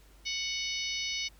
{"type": "harmonic tone", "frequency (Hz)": 740, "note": "F#5", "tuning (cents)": 0, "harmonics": [3, 4, 5, 6, 7, 8], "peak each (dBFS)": [-37, -38, -39, -40, -40, -41], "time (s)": [0.25, 1.29], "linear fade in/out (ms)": 20, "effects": ["added 50 Hz sine -56 dBFS peak until 1.39 s", "pink hiss -62 dBFS RMS until 1.39 s"]}